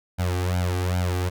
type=tone with flanger; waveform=sawtooth; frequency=90.1 Hz; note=F#2; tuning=45 cents flat; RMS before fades=-24 dBFS; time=0.18-1.3 s; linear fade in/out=20 ms; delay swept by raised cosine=1.3 to 2.6 ms; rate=2.5 Hz; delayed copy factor=+0.95; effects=none